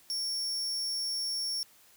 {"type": "tone", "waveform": "40% pulse", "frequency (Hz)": 5480, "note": "F8", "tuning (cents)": -34, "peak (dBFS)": -30, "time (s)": [0.1, 1.63], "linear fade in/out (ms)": 0, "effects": ["white hiss -60 dBFS RMS until 1.96 s"]}